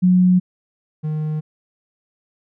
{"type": "tone pair in turn", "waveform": ["sine", "triangle"], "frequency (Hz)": [182, 153.97], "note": ["F#3", "D#3"], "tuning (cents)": [-28, -18], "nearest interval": "minor third", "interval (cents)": 290, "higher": "first", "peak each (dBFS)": [-10, -18], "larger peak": "first", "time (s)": [[0.02, 0.4], [1.03, 1.41]], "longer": "neither", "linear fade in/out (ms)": 20, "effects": []}